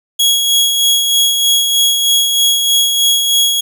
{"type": "tone with tremolo", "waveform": "sawtooth", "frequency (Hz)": 3322, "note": "G#7", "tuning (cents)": 0, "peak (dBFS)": -5, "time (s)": [0.19, 3.61], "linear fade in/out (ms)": 10, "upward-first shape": "sine", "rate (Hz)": 3.2, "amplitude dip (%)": 40, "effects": []}